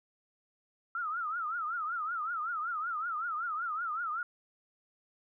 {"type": "tone with vibrato", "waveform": "sine", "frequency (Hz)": 1318.5, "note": "E6", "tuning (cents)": 0, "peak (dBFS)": -32, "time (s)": [0.95, 4.23], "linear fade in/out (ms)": 2, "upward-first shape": "triangle", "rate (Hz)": 5.3, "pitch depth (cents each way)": 180, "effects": []}